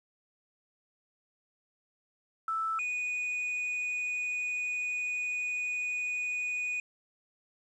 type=tone pair in turn; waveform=sine / triangle; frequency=1318.5 / 2472 Hz; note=E6 / D#7; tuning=0 / -12 cents; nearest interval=major seventh; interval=1088 cents; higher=second; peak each=-29 / -29 dBFS; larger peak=neither; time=2.48-2.79 / 2.79-6.8 s; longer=second; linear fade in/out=2 ms; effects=resampled to 24000 Hz + 10-bit